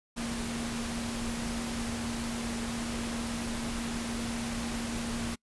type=tone in noise; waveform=sine; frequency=233.5 Hz; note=A#3; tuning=3 cents sharp; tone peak=-34 dBFS; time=0.16-5.36 s; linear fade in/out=20 ms; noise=pink; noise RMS=-37 dBFS; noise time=0.16-5.36 s; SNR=0 dB; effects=noise-tail reverb RT60 0.1 s tail -26 dB re dry + resampled to 24000 Hz